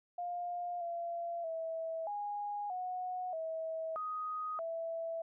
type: tone with pitch steps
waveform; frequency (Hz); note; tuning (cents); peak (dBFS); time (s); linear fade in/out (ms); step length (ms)
sine; 705 / 684 / 652 / 823 / 732 / 646 / 1249 / 660; F5 / F5 / E5 / G#5 / F#5 / E5 / D#6 / E5; +16 / -36 / -19 / -16 / -19 / -35 / +6 / +2; -36; 0.18-5.22; 5; 630
effects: none